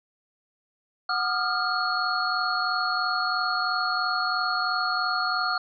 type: tone cluster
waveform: sine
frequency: 737 / 1206 / 1249 / 1401 / 4338 Hz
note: F#5 / D6 / D#6 / F6 / C#8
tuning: -7 / +46 / +6 / +5 / -38 cents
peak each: -31 / -30 / -33 / -27 / -30 dBFS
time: 1.09-5.58 s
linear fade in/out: 5 ms
effects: none